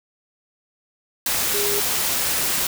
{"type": "tone in noise", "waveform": "sine", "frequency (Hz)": 409, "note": "G#4", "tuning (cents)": -26, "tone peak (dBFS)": -24, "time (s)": [1.54, 1.8], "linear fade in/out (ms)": 2, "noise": "white", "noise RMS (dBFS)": -22, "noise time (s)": [1.26, 2.67], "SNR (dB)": -5, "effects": []}